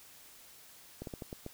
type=slowing click train; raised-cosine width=2 ms; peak=-27 dBFS; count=6; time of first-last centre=1.02-1.464 s; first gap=52 ms; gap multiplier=1.27; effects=white hiss -56 dBFS RMS until 1.53 s